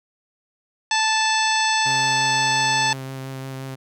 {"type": "harmonic tone", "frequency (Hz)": 877, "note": "A5", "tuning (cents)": -6, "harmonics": [1, 2, 3, 4, 5, 6, 7, 9], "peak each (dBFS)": [-21, -24, -26, -27, -28, -29, -29, -31], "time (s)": [0.91, 2.93], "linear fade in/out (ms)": 2}
{"type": "tone with vibrato", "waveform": "sawtooth", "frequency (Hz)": 133.2, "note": "C3", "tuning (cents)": 31, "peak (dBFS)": -26, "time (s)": [1.85, 3.76], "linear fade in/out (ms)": 20, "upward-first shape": "sine", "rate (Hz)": 5.7, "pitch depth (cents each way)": 13}
{"effects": []}